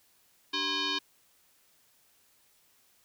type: tone with frequency modulation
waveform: sine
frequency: 292.4 Hz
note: D4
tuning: 7 cents flat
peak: -28 dBFS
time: 0.53-0.99 s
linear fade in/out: 10 ms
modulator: 678 Hz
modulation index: 6.4
effects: white hiss -66 dBFS RMS until 3.04 s